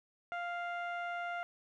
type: tone with low-pass filter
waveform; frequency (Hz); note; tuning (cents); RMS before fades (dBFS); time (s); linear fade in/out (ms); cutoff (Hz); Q
15% pulse; 698; F5; -1; -39; 0.32-1.43; 0; 1600; 0.79
effects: none